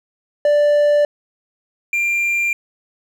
triangle tone pair in turn, 587.3 / 2383 Hz, D5 / D7, 0 / +25 cents, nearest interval 2 octaves, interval 2425 cents, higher second, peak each -9 / -14 dBFS, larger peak first, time 0.45-1.05 / 1.93-2.53 s, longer neither, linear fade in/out 2 ms, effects none

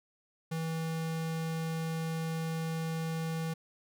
square tone, 162.3 Hz, E3, 27 cents flat, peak -33 dBFS, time 0.51-3.54 s, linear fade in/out 10 ms, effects none

